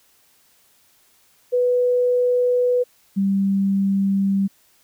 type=tone pair in turn; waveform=sine; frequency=493.9 / 196 Hz; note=B4 / G3; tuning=0 / 0 cents; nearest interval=octave + major third; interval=1600 cents; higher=first; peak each=-15 / -16 dBFS; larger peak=first; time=1.52-2.84 / 3.16-4.48 s; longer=neither; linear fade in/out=20 ms; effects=white hiss -58 dBFS RMS until 4.83 s